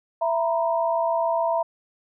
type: tone cluster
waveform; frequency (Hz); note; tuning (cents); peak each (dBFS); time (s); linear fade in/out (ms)
sine; 666 / 939 / 999; E5 / A#5 / B5; +18 / +12 / +20; -22 / -25 / -30; 0.21-1.63; 10
effects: none